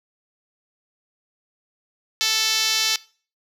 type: tone with band-pass filter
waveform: 5% pulse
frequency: 440 Hz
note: A4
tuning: in tune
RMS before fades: -21 dBFS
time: 2.21-2.96 s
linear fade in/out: 0 ms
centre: 5300 Hz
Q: 0.97
effects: noise-tail reverb RT60 0.4 s tail -21 dB re dry